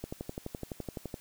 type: click train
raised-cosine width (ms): 2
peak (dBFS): -23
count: 14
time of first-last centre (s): 0.04-1.142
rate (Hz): 11.8
effects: white hiss -56 dBFS RMS until 1.2 s